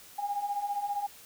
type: beating tone pair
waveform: sine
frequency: 802 / 817 Hz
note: G5 / G#5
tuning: +39 / -29 cents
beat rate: 15 Hz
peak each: -36 / -31 dBFS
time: 0.18-1.07 s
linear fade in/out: 10 ms
effects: white hiss -52 dBFS RMS until 1.25 s